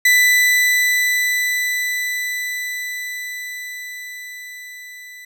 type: tone with level ramp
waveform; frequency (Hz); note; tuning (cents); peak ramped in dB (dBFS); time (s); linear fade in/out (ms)
40% pulse; 1989; B6; +12; -9 to -35; 0.05-5.25; 5
effects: none